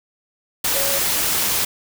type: tone in noise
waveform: sine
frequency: 554.4 Hz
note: C#5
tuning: in tune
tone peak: -25 dBFS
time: 0.75-0.99 s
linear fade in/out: 5 ms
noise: white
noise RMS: -20 dBFS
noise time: 0.64-1.65 s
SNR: -8 dB
effects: none